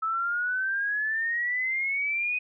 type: exponential sweep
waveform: sine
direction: up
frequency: 1299 to 2507 Hz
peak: -25 dBFS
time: 0.02-2.39 s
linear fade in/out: 10 ms
effects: none